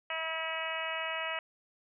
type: harmonic tone with a mistuned harmonic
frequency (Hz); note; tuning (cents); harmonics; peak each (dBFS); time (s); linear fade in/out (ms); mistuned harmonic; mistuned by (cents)
323; E4; -35; 2 / 3 / 4 / 5 / 6 / 7 / 8 / 9; -40 / -42 / -41 / -44 / -40 / -42 / -41 / -41; 0.1-1.39; 2; 8; -19
effects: none